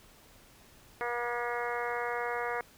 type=harmonic tone; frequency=239.9 Hz; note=A#3; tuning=50 cents sharp; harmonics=2 / 3 / 4 / 5 / 6 / 7 / 8 / 9; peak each=-36 / -38 / -39 / -40 / -41 / -41 / -42 / -43 dBFS; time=1.01-2.61 s; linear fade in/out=0 ms; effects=pink hiss -58 dBFS RMS until 2.77 s